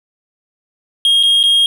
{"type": "tone with dropouts", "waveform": "triangle", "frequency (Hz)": 3249, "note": "G#7", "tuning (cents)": -39, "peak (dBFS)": -7, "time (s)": [1.05, 1.66], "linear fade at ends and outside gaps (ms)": 1, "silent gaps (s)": [[1.229, 1.234], [1.43, 1.437]], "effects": []}